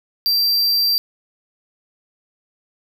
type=tone; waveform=square; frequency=4706 Hz; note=D8; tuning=3 cents sharp; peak=-15 dBFS; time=0.26-0.98 s; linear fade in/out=0 ms; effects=none